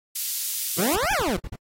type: high-pass noise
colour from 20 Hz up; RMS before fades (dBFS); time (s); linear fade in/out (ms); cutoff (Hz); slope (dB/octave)
white; -28; 0.15-0.96; 10; 4000; 12
type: exponential two-way sweep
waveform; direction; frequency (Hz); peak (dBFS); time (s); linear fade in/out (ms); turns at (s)
20% pulse; up then down; 159.7 to 880 to 159.7; -17; 0.78-1.37; 10; 1.12
type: noise bursts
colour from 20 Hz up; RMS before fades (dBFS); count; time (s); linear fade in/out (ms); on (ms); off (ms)
brown; -32; 8; 0.94-1.56; 5; 39; 44
effects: AAC 48 kbps